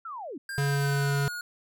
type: linear sweep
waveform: sine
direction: down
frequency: 1396.9 to 236.6 Hz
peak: -35 dBFS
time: 0.05-0.38 s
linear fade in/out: 5 ms
type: tone with pitch glide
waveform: square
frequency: 1599 to 1441.1 Hz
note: G6 to F#6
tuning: +34 to -46 cents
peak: -34 dBFS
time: 0.49-1.41 s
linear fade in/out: 2 ms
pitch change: -180 cents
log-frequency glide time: 0.63-1.17 s
type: tone with vibrato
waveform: square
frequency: 140.8 Hz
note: C#3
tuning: 27 cents sharp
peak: -25 dBFS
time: 0.58-1.28 s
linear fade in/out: 0 ms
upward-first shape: triangle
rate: 20 Hz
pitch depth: 8 cents each way
effects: none